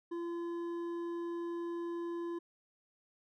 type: tone with hard clipping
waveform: sine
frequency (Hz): 341.4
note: F4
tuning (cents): -39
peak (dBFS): -38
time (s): 0.11-2.39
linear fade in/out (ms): 10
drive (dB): 7
effects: none